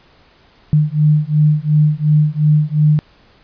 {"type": "beating tone pair", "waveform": "sine", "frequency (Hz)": [150, 152.8], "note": ["D3", "D#3"], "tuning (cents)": [37, -31], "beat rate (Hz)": 2.8, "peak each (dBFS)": -13, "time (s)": [0.73, 2.99], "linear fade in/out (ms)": 0, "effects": ["pink hiss -50 dBFS RMS until 3.43 s", "resampled to 11025 Hz"]}